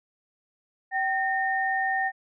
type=tone pair together; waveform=sine; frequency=770 / 1831.4 Hz; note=G5 / A#6; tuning=-31 / -31 cents; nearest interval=octave + minor third; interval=1500 cents; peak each=-26 dBFS; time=0.91-2.12 s; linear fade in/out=50 ms; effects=none